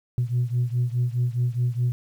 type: beating tone pair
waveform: sine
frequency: 120.7 / 125.5 Hz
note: B2 / B2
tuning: -39 / +28 cents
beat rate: 4.8 Hz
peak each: -22 / -24 dBFS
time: 0.18-1.92 s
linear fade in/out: 0 ms
effects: tanh soft clip ceiling -16 dBFS + 9-bit